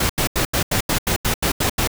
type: noise bursts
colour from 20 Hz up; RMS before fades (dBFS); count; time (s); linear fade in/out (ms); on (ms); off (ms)
pink; -19; 11; 0-1.875; 5; 95; 83
effects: none